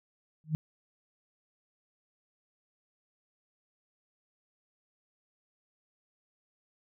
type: tone with exponential growth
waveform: sine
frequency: 155.6 Hz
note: D#3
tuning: in tune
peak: -22 dBFS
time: 0.44-0.55 s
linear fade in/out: 0 ms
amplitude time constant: 23 ms
effects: none